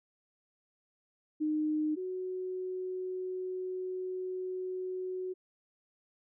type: tone pair in turn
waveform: sine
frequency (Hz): 306.5 / 369.9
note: D#4 / F#4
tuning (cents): -26 / 0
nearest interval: minor third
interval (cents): 326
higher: second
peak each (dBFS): -28 / -34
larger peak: first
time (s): 1.4-1.96 / 1.96-5.34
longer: second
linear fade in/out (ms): 20
effects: none